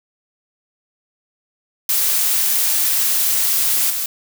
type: noise with level steps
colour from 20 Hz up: blue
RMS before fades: -17 / -22 dBFS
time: 1.89-4.06 s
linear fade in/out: 2 ms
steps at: 3.9 s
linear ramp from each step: 5 ms
effects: none